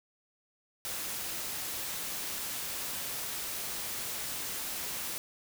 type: noise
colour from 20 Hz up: white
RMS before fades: -37 dBFS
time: 0.85-5.18 s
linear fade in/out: 0 ms
effects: none